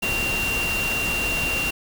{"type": "tone in noise", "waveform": "sine", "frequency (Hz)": 2762, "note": "F7", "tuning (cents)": -20, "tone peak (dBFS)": -23, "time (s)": [0.02, 1.71], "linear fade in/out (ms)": 10, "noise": "pink", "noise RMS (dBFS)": -28, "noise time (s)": [0.02, 1.71], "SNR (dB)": 2, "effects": []}